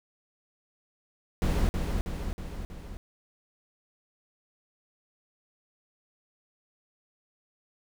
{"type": "noise with echo", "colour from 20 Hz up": "brown", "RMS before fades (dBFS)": -25, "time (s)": [1.42, 1.69], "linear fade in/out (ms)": 0, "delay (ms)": 320, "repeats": 4, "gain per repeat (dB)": -4, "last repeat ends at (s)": 2.97, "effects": []}